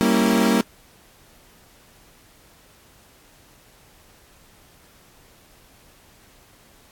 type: chord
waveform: 35% pulse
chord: G diminished seventh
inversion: none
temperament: equal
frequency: 196 / 233.1 / 277.2 / 329.6 Hz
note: G3 / Bb3 / Db4 / Fb4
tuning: 0 / 0 / 0 / 0 cents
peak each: -20 / -17 / -23 / -23 dBFS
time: 0.01-0.61 s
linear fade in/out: 0 ms
effects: pink hiss -53 dBFS RMS until 6.91 s + AAC 64 kbps